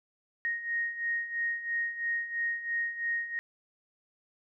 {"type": "beating tone pair", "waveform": "sine", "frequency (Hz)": [1864.7, 1867.7], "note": ["A#6", "A#6"], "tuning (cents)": [0, 3], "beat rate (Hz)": 3, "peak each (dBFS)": [-36, -31], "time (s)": [0.45, 3.39], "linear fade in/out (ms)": 0, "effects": []}